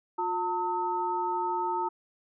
sine tone cluster, 356.7 / 903 / 1279 Hz, F4 / A5 / D#6, +37 / +45 / +47 cents, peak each -34 / -28 / -36 dBFS, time 0.18-1.89 s, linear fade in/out 10 ms, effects none

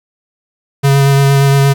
square tone with vibrato, 138.59 Hz, C#3, in tune, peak -7 dBFS, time 0.83-1.74 s, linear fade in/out 20 ms, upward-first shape sine, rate 8.6 Hz, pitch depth 14 cents each way, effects 8-bit

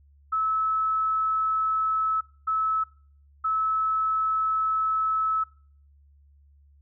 sine tone bursts at uneven times, 1300 Hz, E6, 24 cents flat, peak -22 dBFS, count 3, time 0.32-2.21 / 2.47-2.84 / 3.44-5.44 s, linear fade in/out 10 ms, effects noise-tail reverb RT60 0.5 s tail -23 dB re dry + added 71 Hz sine -54 dBFS peak until 6.81 s

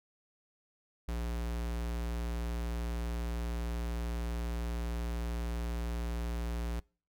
square tone, 58.4 Hz, A#1, 4 cents sharp, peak -34 dBFS, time 1.08-6.8 s, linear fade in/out 5 ms, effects noise-tail reverb RT60 0.4 s tail -26 dB re dry

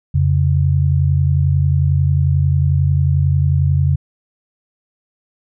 sine tone pair together, 87.4 / 138.56 Hz, F2 / C#3, +2 / 0 cents, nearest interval minor sixth, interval 798 cents, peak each -14 dBFS, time 0.14-3.96 s, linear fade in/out 10 ms, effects none

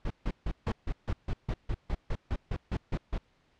brown noise bursts, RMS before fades -30 dBFS, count 16, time 0.05-3.18 s, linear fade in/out 5 ms, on 55 ms, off 150 ms, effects pink hiss -68 dBFS RMS until 3.59 s + low-pass 4000 Hz 12 dB/octave

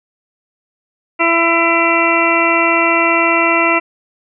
harmonic tone with a mistuned harmonic, 334.8 Hz, E4, 27 cents sharp, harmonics 1 / 2 / 3 / 4 / 6 / 7 / 8, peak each -18 / -18 / -18 / -18 / -18 / -18 / -18 dBFS, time 1.19-3.8 s, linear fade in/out 20 ms, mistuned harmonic 8, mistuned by +28 cents, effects none

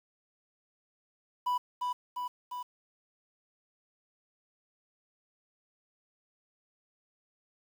triangle tone with echo, 987.8 Hz, B5, in tune, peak -25 dBFS, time 1.46-1.58 s, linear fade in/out 10 ms, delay 350 ms, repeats 3, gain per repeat -3 dB, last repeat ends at 2.63 s, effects 9-bit

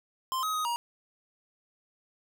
square tone with pitch steps, 1045 / 1266 / 1252 / 948 Hz, C6 / D#6 / D#6 / A#5, -2 / +30 / +10 / +29 cents, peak -29 dBFS, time 0.32-0.76 s, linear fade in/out 0 ms, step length 110 ms, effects none

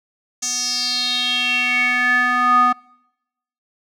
square tone with band-pass filter sweep, 247.6 Hz, B3, 5 cents sharp, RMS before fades -18 dBFS, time 0.42-2.73 s, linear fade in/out 10 ms, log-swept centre 6500 to 1100 Hz, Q 6.1, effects noise-tail reverb RT60 0.9 s tail -26 dB re dry

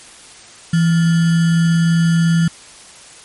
sine tone with sample-and-hold, 166.4 Hz, E3, 17 cents sharp, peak -10 dBFS, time 0.73-2.48 s, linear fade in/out 5 ms, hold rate 1575 Hz, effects white hiss -40 dBFS RMS until 3.24 s + MP3 48 kbps

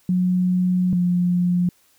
sine tone pair in turn, 181.7 / 177.45 Hz, F#3 / F3, -31 / +28 cents, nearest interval unison, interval 41 cents, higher first, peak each -16 dBFS, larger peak neither, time 0.09-0.93 / 0.93-1.69 s, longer first, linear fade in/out 2 ms, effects white hiss -59 dBFS RMS until 1.98 s

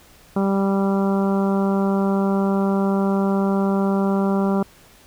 harmonic tone, 196 Hz, G3, in tune, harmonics 1 / 2 / 3 / 4 / 5 / 6 / 7, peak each -18 / -24 / -28 / -30 / -32 / -34 / -35 dBFS, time 0.36-4.63 s, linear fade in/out 5 ms, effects pink hiss -50 dBFS RMS until 5.06 s

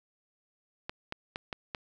clicks, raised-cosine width 0.3 ms, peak -19 dBFS, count 5, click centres 0.895 / 1.124 / 1.359 / 1.528 / 1.748 s, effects none

